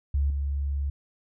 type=tone with level steps; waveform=sine; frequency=70.3 Hz; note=C#2; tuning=25 cents sharp; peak=-21 / -25 dBFS; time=0.14-0.9 s; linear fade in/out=5 ms; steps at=0.3 s; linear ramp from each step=2 ms; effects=none